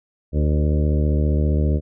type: harmonic tone with a mistuned harmonic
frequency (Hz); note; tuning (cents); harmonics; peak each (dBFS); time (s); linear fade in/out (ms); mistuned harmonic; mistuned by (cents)
75.1; D2; +39; 1 / 2 / 3 / 4 / 5 / 6 / 7 / 8; -17 / -23 / -27 / -29 / -31 / -33 / -34 / -35; 0.32-1.81; 50; 6; +21
effects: none